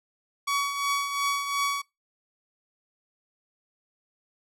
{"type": "tone with tremolo", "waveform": "sawtooth", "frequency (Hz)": 1129, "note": "C#6", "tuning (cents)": 31, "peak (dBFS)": -19, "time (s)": [0.47, 1.82], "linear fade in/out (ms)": 10, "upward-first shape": "triangle", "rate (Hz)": 2.8, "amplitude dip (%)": 60, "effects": ["noise-tail reverb RT60 0.2 s tail -22 dB re dry", "low-pass 11000 Hz 12 dB/octave"]}